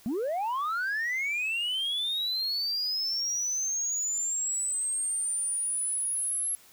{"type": "linear sweep", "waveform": "sine", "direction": "up", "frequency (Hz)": [205, 11175], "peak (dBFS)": -25, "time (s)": [0.06, 6.55], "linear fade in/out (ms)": 0, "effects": ["tanh soft clip ceiling -26 dBFS", "white hiss -56 dBFS RMS until 6.72 s"]}